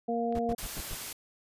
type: harmonic tone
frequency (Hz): 233.6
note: A#3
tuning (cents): +4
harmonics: 1 / 2 / 3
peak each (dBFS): -32 / -32 / -32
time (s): 0.08-0.55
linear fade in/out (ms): 10
type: click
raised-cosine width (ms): 0.3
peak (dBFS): -35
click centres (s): 0.325
type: noise bursts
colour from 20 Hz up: brown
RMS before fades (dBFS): -37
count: 5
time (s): 0.35-0.946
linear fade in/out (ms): 2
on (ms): 40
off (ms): 99
type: noise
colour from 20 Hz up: white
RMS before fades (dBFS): -39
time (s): 0.58-1.13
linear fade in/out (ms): 5
effects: resampled to 32000 Hz